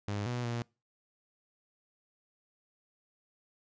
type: tone with pitch steps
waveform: sawtooth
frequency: 102.4 / 122.2 / 118.5 Hz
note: G#2 / B2 / A#2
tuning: -24 / -18 / +29 cents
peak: -29 dBFS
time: 0.08-0.62 s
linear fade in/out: 0 ms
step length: 180 ms
effects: noise-tail reverb RT60 0.3 s tail -25 dB re dry + resampled to 16000 Hz